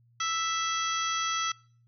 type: harmonic tone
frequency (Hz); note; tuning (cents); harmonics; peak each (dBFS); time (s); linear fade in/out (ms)
659.3; E5; 0; 2 / 3 / 4 / 5 / 6 / 7 / 8 / 9; -30 / -37 / -41 / -35 / -45 / -43 / -45 / -35; 0.2-1.52; 5
effects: noise-tail reverb RT60 0.5 s tail -24 dB re dry + added 118 Hz sine -60 dBFS peak until 1.87 s